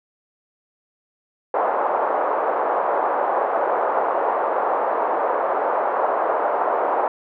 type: band-pass noise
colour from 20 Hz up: pink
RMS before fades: -21 dBFS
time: 1.54-7.08 s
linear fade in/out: 2 ms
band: 510 to 1100 Hz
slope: 24 dB/octave
effects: none